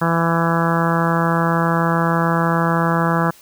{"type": "harmonic tone", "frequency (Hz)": 166.9, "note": "E3", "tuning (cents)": 22, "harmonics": [1, 2, 3, 4, 5, 6, 7, 8, 9, 10], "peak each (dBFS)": [-18, -25, -25, -26, -26, -24, -25, -25, -29, -28], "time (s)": [0.01, 3.31], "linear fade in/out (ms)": 10, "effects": ["white hiss -47 dBFS RMS until 3.41 s"]}